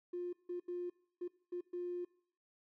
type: tone bursts at uneven times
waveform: triangle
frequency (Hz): 353.9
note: F4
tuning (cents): +23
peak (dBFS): -34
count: 6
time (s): 0.13-0.33 / 0.49-0.6 / 0.68-0.9 / 1.21-1.28 / 1.52-1.61 / 1.73-2.05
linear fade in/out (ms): 10
effects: noise-tail reverb RT60 0.6 s tail -25 dB re dry + tanh soft clip ceiling -36 dBFS